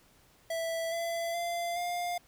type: tone with pitch steps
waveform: square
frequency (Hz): 659.3 / 673.9 / 688.9 / 704.2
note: E5 / E5 / F5 / F5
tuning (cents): 0 / +38 / -24 / +14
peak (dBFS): -32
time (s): 0.5-2.18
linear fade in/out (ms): 5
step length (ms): 420
effects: pink hiss -63 dBFS RMS until 2.27 s